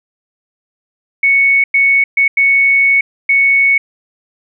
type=tone bursts at uneven times; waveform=sine; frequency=2217 Hz; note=C#7; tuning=in tune; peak=-7 dBFS; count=5; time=1.23-1.64 / 1.74-2.04 / 2.17-2.28 / 2.37-3.01 / 3.29-3.78 s; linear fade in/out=5 ms; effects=none